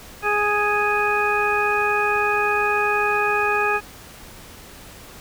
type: harmonic tone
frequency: 415.3 Hz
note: G#4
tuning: in tune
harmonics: 1 / 2 / 3 / 4 / 6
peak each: -24 / -24 / -24 / -24 / -24 dBFS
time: 0.22-3.81 s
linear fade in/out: 50 ms
effects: pink hiss -42 dBFS RMS until 5.2 s